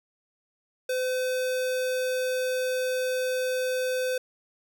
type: tone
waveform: square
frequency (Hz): 510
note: C5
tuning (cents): -44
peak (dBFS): -26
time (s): 0.89-4.18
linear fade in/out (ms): 5
effects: none